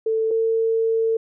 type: tone pair in turn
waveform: sine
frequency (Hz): 444.2 / 450.1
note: A4 / A4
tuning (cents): +16 / +39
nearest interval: unison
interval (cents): 23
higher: second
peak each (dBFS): -18 / -17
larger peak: second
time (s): 0.06-0.31 / 0.31-1.17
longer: second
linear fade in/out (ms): 5
effects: none